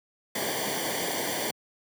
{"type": "noise with comb filter", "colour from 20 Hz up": "pink", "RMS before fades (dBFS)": -30, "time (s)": [0.35, 1.51], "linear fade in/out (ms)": 5, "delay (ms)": 0.76, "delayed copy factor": -0.8, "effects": ["high-pass 150 Hz 12 dB/octave"]}